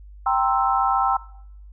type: chord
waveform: sine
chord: C dominant seventh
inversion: second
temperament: equal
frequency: 784 / 932.3 / 1046.5 / 1318.5 Hz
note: G5 / Bb5 / C6 / E6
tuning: 0 / 0 / 0 / 0 cents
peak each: -21 / -25 / -24 / -23 dBFS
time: 0.26-1.17 s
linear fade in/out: 5 ms
effects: noise-tail reverb RT60 0.7 s tail -20 dB re dry + added 50 Hz sine -40 dBFS peak until 1.72 s